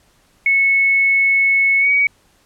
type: tone with pitch glide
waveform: sine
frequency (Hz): 2200 to 2257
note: C#7 to C#7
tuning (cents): -14 to +31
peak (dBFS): -11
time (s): 0.46-2.07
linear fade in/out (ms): 2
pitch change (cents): +45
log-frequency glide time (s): 1.79-1.9
effects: pink hiss -56 dBFS RMS until 2.45 s + low-pass 12000 Hz 12 dB/octave

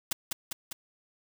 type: noise with echo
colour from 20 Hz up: white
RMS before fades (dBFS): -29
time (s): 0.11-0.13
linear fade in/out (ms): 5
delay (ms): 200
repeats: 3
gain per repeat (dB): -3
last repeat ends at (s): 0.73
effects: none

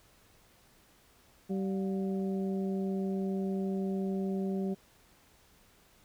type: harmonic tone with a mistuned harmonic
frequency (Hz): 192.6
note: G3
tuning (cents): -30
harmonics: 1 / 2 / 3 / 4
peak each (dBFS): -31 / -36 / -46 / -48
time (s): 1.49-4.75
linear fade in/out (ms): 20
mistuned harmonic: 4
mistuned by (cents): -120
effects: pink hiss -63 dBFS RMS until 6.04 s

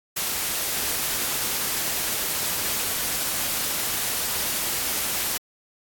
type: noise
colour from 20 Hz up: white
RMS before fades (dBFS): -26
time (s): 0.16-5.38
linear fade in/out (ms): 10
effects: AAC 64 kbps

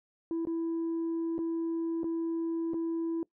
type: tone with dropouts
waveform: sine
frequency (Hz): 330.8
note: E4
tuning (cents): +6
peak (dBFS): -27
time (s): 0.31-3.23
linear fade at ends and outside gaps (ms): 1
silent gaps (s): 0.452-0.471 / 1.381-1.389 / 2.033-2.042 / 2.735-2.742
effects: noise-tail reverb RT60 0.1 s tail -23 dB re dry + tanh soft clip ceiling -28 dBFS

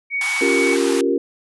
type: tone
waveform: sine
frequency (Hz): 2240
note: C#7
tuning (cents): +18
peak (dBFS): -19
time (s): 0.1-0.77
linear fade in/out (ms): 50
type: band-pass noise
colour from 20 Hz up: pink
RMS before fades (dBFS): -28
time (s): 0.21-1.01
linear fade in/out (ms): 2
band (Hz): 740 to 11000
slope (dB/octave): 96
type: chord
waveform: sine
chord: G half-diminished seventh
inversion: second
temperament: equal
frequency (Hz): 277.2 / 349.2 / 392 / 466.2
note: Db4 / F4 / G4 / Bb4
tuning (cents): 0 / 0 / 0 / 0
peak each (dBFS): -21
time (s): 0.41-1.18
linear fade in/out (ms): 5
effects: none

